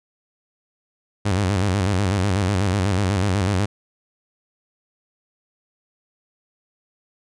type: tone with vibrato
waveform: sawtooth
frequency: 96.8 Hz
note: G2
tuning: 21 cents flat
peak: -14 dBFS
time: 1.25-3.66 s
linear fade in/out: 10 ms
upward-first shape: square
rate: 8.1 Hz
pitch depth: 100 cents each way
effects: resampled to 22050 Hz